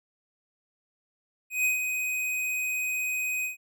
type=tone with ADSR envelope; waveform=square; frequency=2506 Hz; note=D#7; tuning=12 cents sharp; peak=-22 dBFS; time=1.5-3.57 s; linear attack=150 ms; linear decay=130 ms; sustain=-6 dB; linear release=130 ms; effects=none